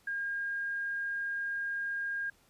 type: tone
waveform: sine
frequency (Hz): 1617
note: G#6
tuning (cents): -47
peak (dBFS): -32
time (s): 0.07-2.3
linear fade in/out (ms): 5
effects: pink hiss -66 dBFS RMS until 2.49 s + resampled to 32000 Hz